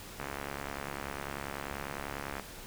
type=click train; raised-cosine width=0.5 ms; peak=-22 dBFS; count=155; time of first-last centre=0.2-2.397 s; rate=70.1 Hz; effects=pink hiss -47 dBFS RMS until 2.66 s